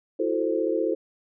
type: chord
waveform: sine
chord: F# half-diminished seventh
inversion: third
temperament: equal with one note detuned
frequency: 329.6 / 364.9 / 440 / 523.3 Hz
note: E4 / F#4 / A4 / C5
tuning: 0 / -24 / 0 / 0 cents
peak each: -27 / -29 / -27 / -28 dBFS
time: 0.19-0.95 s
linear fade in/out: 10 ms
effects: none